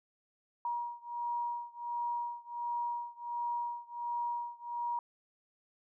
sine beating tone pair, 952 / 953.4 Hz, A#5 / A#5, +36 / +39 cents, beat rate 1.4 Hz, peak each -37 / -38 dBFS, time 0.65-4.99 s, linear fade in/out 2 ms, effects none

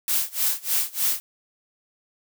blue noise with tremolo, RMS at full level -21 dBFS, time 0.08-1.2 s, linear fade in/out 0 ms, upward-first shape sine, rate 3.3 Hz, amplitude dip 95%, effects none

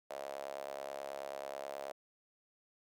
sawtooth tone with high-pass filter, 69.3 Hz, C#2, in tune, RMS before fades -44 dBFS, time 0.1-1.92 s, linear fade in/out 5 ms, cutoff 610 Hz, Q 5.7, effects none

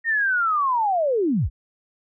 sine linear sweep, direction down, 1864.7 to 30.87 Hz, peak -18 dBFS, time 0.04-1.5 s, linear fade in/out 50 ms, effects none

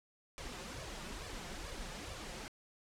pink noise with flanger, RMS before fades -45 dBFS, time 0.38-2.48 s, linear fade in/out 0 ms, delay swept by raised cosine 1.7 to 5.7 ms, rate 2.3 Hz, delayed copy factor +0.7, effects low-pass 8000 Hz 12 dB/octave

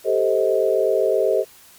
sine chord, A half-diminished seventh, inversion third, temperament equal with one note detuned, 392 / 440 / 523.3 / 632 Hz, G4 / A4 / C5 / Eb5, 0 / 0 / 0 / +27 cents, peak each -21 dBFS, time 0.04-1.45 s, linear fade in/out 50 ms, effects white hiss -48 dBFS RMS until 1.78 s + MP3 96 kbps

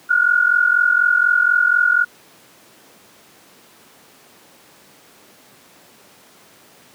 sine tone pair together, 1418.9 / 1463 Hz, F6 / F#6, +27 / -20 cents, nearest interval minor second, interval 53 cents, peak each -15 dBFS, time 0.09-2.05 s, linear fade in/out 20 ms, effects pink hiss -48 dBFS RMS until 6.94 s + high-pass 200 Hz 12 dB/octave

